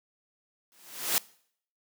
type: noise with exponential growth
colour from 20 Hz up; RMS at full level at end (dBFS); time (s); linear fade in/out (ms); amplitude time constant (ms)
white; -23; 0.72-1.18; 0; 98
effects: noise-tail reverb RT60 0.6 s tail -22 dB re dry + high-pass 200 Hz 12 dB/octave